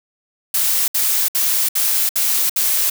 blue noise bursts, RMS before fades -17 dBFS, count 6, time 0.54-2.9 s, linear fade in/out 5 ms, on 340 ms, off 64 ms, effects none

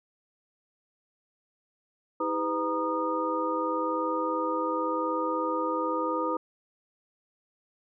sine tone cluster, 320.3 / 401.2 / 504 / 940 / 1228 Hz, E4 / G4 / B4 / A#5 / D#6, -50 / +40 / +35 / +14 / -23 cents, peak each -32 / -39 / -31 / -33 / -31 dBFS, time 2.2-6.37 s, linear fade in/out 5 ms, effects none

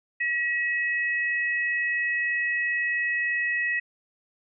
sine tone pair together, 1919 / 2562 Hz, A#6 / E7, +50 / -50 cents, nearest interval perfect fourth, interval 500 cents, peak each -24 / -31 dBFS, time 0.2-3.8 s, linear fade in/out 10 ms, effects none

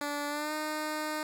10% pulse tone with pitch glide, 290.3 to 306.5 Hz, D4 to D#4, -20 to -26 cents, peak -24 dBFS, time 0.01-1.23 s, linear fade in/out 2 ms, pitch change +94 cents, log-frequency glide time 0.28-0.53 s, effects none

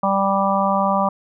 harmonic tone, 196 Hz, G3, in tune, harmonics 1 / 3 / 4 / 5 / 6, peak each -22 / -22 / -22 / -22 / -22 dBFS, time 0.03-1.09 s, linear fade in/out 5 ms, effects none

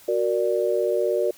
sine chord, Gb augmented, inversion none, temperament equal, 370 / 466.2 / 587.3 Hz, Gb4 / Bb4 / D5, 0 / 0 / 0 cents, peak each -24 dBFS, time 0.08-1.31 s, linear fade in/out 5 ms, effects white hiss -50 dBFS RMS until 1.37 s

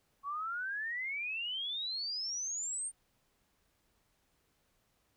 sine exponential sweep, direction up, 1104 to 8950 Hz, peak -35 dBFS, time 0.23-2.92 s, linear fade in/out 50 ms, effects pink hiss -75 dBFS RMS until 5.16 s

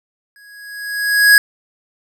square tone with exponential growth, 1661.2 Hz, G#6, in tune, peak -4 dBFS, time 0.36-1.38 s, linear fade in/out 1 ms, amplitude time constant 220 ms, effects none

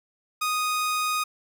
sawtooth tone, 1243 Hz, D#6, 2 cents flat, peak -20 dBFS, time 0.41-1.24 s, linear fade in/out 10 ms, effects none

